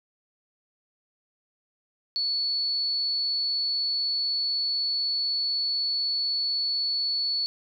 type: tone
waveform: sine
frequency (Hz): 4428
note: C#8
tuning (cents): -3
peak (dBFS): -24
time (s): 2.16-7.46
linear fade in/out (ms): 0
effects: none